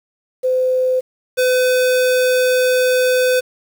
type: tone pair in turn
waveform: sine / square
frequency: 512 / 505.8 Hz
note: C5 / B4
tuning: -38 / +41 cents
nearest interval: unison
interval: 21 cents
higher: first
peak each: -13 dBFS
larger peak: neither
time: 0.43-1.01 / 1.37-3.41 s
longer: second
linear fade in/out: 20 ms
effects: 7-bit

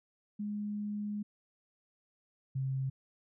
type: tone pair in turn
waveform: sine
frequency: 207.7 / 133.29 Hz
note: G#3 / C3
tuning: 0 / +32 cents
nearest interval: minor sixth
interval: 768 cents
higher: first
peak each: -34 / -31 dBFS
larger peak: second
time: 0.39-1.23 / 2.55-2.9 s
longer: first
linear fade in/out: 10 ms
effects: none

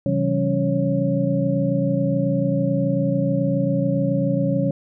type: tone cluster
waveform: sine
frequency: 132.4 / 163.7 / 190.8 / 278.3 / 551 Hz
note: C3 / E3 / G3 / C#4 / C#5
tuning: +21 / -12 / -47 / +7 / -11 cents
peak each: -24 dBFS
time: 0.06-4.71 s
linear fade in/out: 2 ms
effects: none

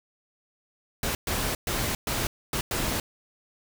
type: noise bursts at uneven times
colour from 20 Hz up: pink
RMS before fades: -28 dBFS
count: 6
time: 1.03-1.15 / 1.27-1.55 / 1.67-1.95 / 2.07-2.27 / 2.53-2.61 / 2.71-3 s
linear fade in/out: 2 ms
effects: none

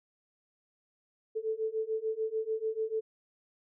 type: beating tone pair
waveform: sine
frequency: 436.8 / 443.6 Hz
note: A4 / A4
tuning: -13 / +14 cents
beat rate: 6.8 Hz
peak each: -34 / -33 dBFS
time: 1.35-3.01 s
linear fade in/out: 20 ms
effects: none

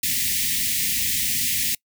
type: band-stop noise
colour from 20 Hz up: white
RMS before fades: -23 dBFS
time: 0.03-1.75 s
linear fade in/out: 5 ms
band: 280 to 1800 Hz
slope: 96 dB/octave
effects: noise-tail reverb RT60 0.1 s tail -25 dB re dry

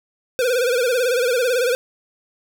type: tone with vibrato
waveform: square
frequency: 493.9 Hz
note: B4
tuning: in tune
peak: -17 dBFS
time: 0.39-1.75 s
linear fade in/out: 0 ms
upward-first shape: sine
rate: 18 Hz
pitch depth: 100 cents each way
effects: none

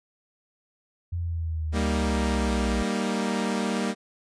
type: linear sweep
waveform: sine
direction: down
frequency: 87.31 to 59.1 Hz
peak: -26 dBFS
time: 1.12-2.83 s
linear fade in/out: 10 ms
type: chord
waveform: sawtooth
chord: Eb major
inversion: first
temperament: equal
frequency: 196 / 233.1 / 311.1 Hz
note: G3 / Bb3 / Eb4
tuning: 0 / 0 / 0 cents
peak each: -24 / -24 / -30 dBFS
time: 1.72-3.95 s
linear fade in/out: 50 ms
effects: resampled to 22050 Hz

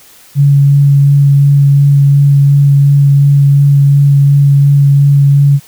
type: tone with vibrato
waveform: sine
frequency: 141.1 Hz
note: C#3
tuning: 31 cents sharp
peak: -3 dBFS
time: 0.35-5.6 s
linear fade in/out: 50 ms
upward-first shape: sine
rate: 2.8 Hz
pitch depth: 10 cents each way
effects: white hiss -40 dBFS RMS until 5.67 s

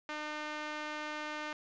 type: tone with band-pass filter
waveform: sawtooth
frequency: 302.5 Hz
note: D#4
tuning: 49 cents flat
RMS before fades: -40 dBFS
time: 0.09-1.53 s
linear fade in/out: 2 ms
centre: 1800 Hz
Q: 0.84
effects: resampled to 16000 Hz + 10-bit

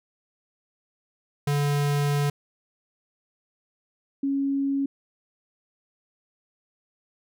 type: tone pair in turn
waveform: square / sine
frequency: 144.2 / 276.2 Hz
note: D3 / C#4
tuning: -31 / -6 cents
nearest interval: major seventh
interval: 1125 cents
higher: second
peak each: -22 dBFS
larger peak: neither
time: 1.47-2.3 / 4.23-4.86 s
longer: first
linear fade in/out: 5 ms
effects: none

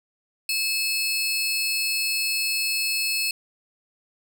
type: tone pair together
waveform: sawtooth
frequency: 2600 / 4320 Hz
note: E7 / C#8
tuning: -24 / -45 cents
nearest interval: major sixth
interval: 879 cents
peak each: -22 / -23 dBFS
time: 0.49-3.31 s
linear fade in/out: 2 ms
effects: none

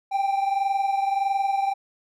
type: tone pair together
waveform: triangle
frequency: 784.4 / 806 Hz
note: G5 / G5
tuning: +1 / +48 cents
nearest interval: unison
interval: 47 cents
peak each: -20 / -26 dBFS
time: 0.11-1.74 s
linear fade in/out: 20 ms
effects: none

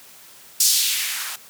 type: noise with band-pass filter sweep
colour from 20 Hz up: violet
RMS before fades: -21 dBFS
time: 0.6-1.36 s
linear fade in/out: 5 ms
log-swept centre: 6000 to 990 Hz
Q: 1.6
effects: white hiss -46 dBFS RMS until 1.49 s + high-pass 100 Hz 12 dB/octave

